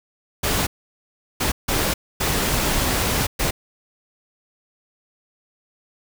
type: noise bursts at uneven times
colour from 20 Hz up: pink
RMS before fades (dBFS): -21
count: 5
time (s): 0.43-0.67 / 1.4-1.52 / 1.68-1.94 / 2.2-3.27 / 3.39-3.51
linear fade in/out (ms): 10
effects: none